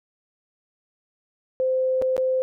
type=tone with dropouts; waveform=sine; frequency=518 Hz; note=C5; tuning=17 cents flat; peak=-19 dBFS; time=1.6-2.42 s; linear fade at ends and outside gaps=0 ms; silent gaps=2.016-2.022 / 2.166-2.179 s; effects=none